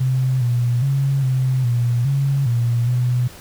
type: tone with pitch steps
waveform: sine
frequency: 129.6 / 121 / 137.2 / 129.8 / 120.2 / 138.3 / 118.7 / 123.7 Hz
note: C3 / B2 / C#3 / C3 / B2 / C#3 / A#2 / B2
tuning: -16 / -35 / -17 / -13 / -46 / -4 / +32 / +3 cents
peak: -15 dBFS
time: 0-3.28 s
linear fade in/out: 10 ms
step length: 410 ms
effects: pink hiss -41 dBFS RMS until 3.4 s